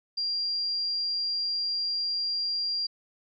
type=tone; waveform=sine; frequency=4769 Hz; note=D8; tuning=26 cents sharp; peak=-26 dBFS; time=0.17-2.87 s; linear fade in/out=10 ms; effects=MP3 64 kbps